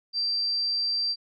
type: tone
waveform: sine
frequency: 4699 Hz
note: D8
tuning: in tune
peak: -22 dBFS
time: 0.13-1.16 s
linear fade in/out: 50 ms
effects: tanh soft clip ceiling -21 dBFS + MP3 48 kbps